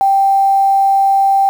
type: tone with quantisation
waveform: sine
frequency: 784 Hz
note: G5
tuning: in tune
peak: -8 dBFS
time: 0.01-1.49 s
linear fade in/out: 0 ms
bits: 6
effects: none